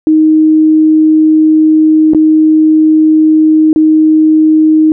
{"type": "tone with dropouts", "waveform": "sine", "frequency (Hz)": 312.4, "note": "D#4", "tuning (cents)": 7, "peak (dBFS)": -3, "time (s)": [0.07, 4.92], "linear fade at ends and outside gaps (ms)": 1, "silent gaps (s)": [[2.135, 2.147], [3.73, 3.76]], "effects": []}